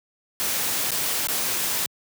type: noise with dropouts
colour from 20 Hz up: white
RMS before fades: -25 dBFS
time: 0.4-1.86 s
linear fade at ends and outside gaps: 0 ms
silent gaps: 0.907-0.917 / 1.271-1.285 s
effects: high-pass 100 Hz 12 dB/octave